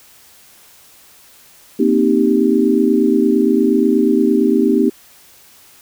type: chord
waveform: sine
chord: C minor seventh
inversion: third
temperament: equal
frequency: 233.1 / 261.6 / 311.1 / 392 Hz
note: Bb3 / C4 / Eb4 / G4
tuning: 0 / 0 / 0 / 0 cents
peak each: -16 dBFS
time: 1.79-4.9 s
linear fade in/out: 10 ms
effects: white hiss -46 dBFS RMS until 5.81 s